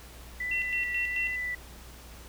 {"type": "tone with vibrato", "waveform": "sine", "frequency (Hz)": 1979, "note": "B6", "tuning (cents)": 3, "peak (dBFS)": -30, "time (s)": [0.4, 1.55], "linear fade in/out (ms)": 5, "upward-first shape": "sine", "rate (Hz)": 1.4, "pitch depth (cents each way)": 17}
{"type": "tone with tremolo", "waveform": "sine", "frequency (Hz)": 2720, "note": "F7", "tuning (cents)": -46, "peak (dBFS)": -28, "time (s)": [0.51, 1.36], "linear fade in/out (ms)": 5, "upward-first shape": "square", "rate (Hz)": 4.6, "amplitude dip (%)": 70}
{"effects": ["added 60 Hz sine -47 dBFS peak until 2.28 s", "pink hiss -50 dBFS RMS until 2.28 s"]}